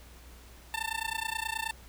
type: tone with amplitude modulation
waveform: 15% pulse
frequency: 893 Hz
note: A5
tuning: 25 cents sharp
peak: -22 dBFS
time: 0.74-1.71 s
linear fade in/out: 0 ms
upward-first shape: sine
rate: 29.4 Hz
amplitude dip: 95%
effects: added 60 Hz sine -51 dBFS peak until 1.88 s + pink hiss -55 dBFS RMS until 1.88 s